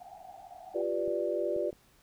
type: band-pass noise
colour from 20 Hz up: pink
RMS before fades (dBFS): -49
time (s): 0-0.82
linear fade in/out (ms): 2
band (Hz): 690 to 790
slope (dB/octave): 96
type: chord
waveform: sine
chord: G dominant seventh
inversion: third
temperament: equal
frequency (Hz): 349.2 / 392 / 493.9 / 587.3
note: F4 / G4 / B4 / D5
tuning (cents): 0 / 0 / 0 / 0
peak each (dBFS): -34 / -35 / -36 / -32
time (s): 0.74-1.71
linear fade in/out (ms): 20
type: clicks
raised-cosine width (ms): 2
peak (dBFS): -33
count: 3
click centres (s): 1.078 / 1.564 / 1.729
effects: pink hiss -64 dBFS RMS until 2.02 s